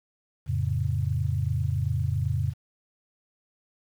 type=chord; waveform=sine; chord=F augmented; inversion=none; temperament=equal with one note detuned; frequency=87.31 / 110 / 137.63 Hz; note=F2 / A2 / C#3; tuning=0 / 0 / -12 cents; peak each=-28 dBFS; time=0.46-2.54 s; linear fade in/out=50 ms; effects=9-bit